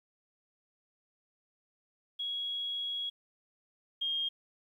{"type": "tone pair in turn", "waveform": "sine", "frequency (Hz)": [3322, 3231], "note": ["G#7", "G#7"], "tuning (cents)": [0, -48], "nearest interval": "unison", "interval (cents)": 48, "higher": "first", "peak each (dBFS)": [-33, -30], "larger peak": "second", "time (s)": [[2.19, 3.1], [4.01, 4.29]], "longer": "first", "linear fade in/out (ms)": 10, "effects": ["11-bit"]}